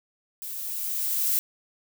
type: noise with level ramp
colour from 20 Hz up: violet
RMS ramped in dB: -36 to -23 dBFS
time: 0.42-1.39 s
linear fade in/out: 0 ms
effects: none